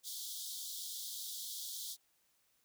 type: high-pass noise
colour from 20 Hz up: pink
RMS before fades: -44 dBFS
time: 0.03-1.97 s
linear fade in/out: 50 ms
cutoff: 3300 Hz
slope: 96 dB/octave
effects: white hiss -75 dBFS RMS until 2.64 s